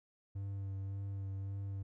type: tone with vibrato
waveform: triangle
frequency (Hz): 98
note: G2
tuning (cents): 0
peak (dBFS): -36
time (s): 0.35-1.83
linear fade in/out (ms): 10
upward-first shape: sine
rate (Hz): 1.8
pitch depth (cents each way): 18
effects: none